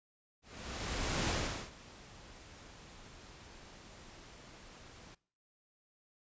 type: noise with ADSR envelope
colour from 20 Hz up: pink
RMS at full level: -33 dBFS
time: 0.42-5.15 s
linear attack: 870 ms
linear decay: 410 ms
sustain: -21 dB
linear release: 9 ms
effects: noise-tail reverb RT60 0.5 s tail -23 dB re dry + resampled to 16000 Hz